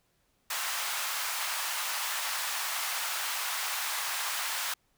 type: high-pass noise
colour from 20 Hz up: pink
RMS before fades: -33 dBFS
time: 0.5-4.74 s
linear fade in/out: 5 ms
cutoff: 870 Hz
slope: 24 dB/octave
effects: pink hiss -72 dBFS RMS until 4.97 s